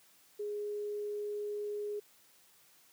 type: tone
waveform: sine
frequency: 415.3 Hz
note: G#4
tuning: in tune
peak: -35 dBFS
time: 0.39-2 s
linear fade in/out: 10 ms
effects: white hiss -64 dBFS RMS until 2.92 s + high-pass 100 Hz 12 dB/octave